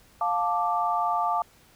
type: chord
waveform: sine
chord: D minor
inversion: first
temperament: just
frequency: 704.8 / 881 / 1174.7 Hz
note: F5 / A5 / D6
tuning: +16 / +2 / 0 cents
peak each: -27 dBFS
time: 0.21-1.42 s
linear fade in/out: 2 ms
effects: pink hiss -57 dBFS RMS until 1.75 s